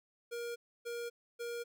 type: tone bursts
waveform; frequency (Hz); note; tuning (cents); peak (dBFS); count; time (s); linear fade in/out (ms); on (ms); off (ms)
square; 472.7; A#4; +24; -39; 3; 0.31-1.64; 20; 250; 290
effects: none